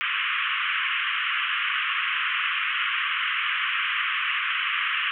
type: band-pass noise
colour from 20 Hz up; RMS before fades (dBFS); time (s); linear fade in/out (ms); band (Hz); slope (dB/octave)
white; -26; 0.01-5.11; 0; 1100 to 3100; 96
effects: none